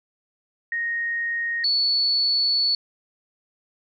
sine tone pair in turn, 1864.7 / 4435 Hz, A#6 / C#8, 0 / 0 cents, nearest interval octave + minor third, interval 1500 cents, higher second, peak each -23 / -18 dBFS, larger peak second, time 0.72-1.64 / 1.64-2.75 s, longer second, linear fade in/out 2 ms, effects none

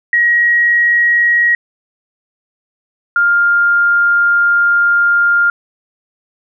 sine tone pair in turn, 1898 / 1403.1 Hz, A#6 / F6, +31 / +8 cents, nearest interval perfect fourth, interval 523 cents, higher first, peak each -8 dBFS, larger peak neither, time 0.13-1.55 / 3.16-5.5 s, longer second, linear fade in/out 2 ms, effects none

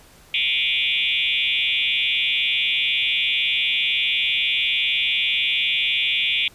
sine tone with frequency modulation, 2900 Hz, F#7, 35 cents flat, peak -18 dBFS, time 0.34-6.48 s, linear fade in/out 2 ms, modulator 138 Hz, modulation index 4.8, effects pink hiss -50 dBFS RMS until 6.54 s + resampled to 32000 Hz

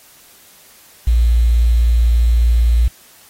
sine tone with quantisation, 58.27 Hz, A#1, in tune, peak -9 dBFS, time 1.07-2.88 s, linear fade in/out 5 ms, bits 6, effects white hiss -46 dBFS RMS until 3.29 s + AAC 48 kbps

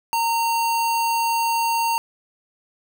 sine tone with sample-and-hold, 922 Hz, A#5, 19 cents flat, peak -18 dBFS, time 0.13-1.98 s, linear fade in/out 0 ms, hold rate 3675 Hz, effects none

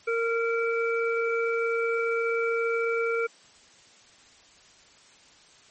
harmonic tone, 461.1 Hz, A#4, 19 cents flat, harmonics 1 / 3 / 5, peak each -25 / -30 / -32 dBFS, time 0.07-3.27 s, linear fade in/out 10 ms, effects white hiss -55 dBFS RMS until 5.7 s + MP3 32 kbps

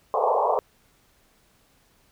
pink band-pass noise, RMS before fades -22 dBFS, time 0.14-0.59 s, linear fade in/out 0 ms, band 430 to 1100 Hz, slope 96 dB/octave, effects pink hiss -62 dBFS RMS until 2.11 s

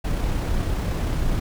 brown noise with amplitude modulation, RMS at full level -22 dBFS, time 0.04-1.4 s, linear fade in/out 10 ms, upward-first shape sine, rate 32.2 Hz, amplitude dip 25%, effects none

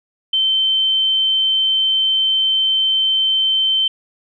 sine tone, 3096 Hz, G7, 22 cents flat, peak -13 dBFS, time 0.33-3.88 s, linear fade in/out 5 ms, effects none

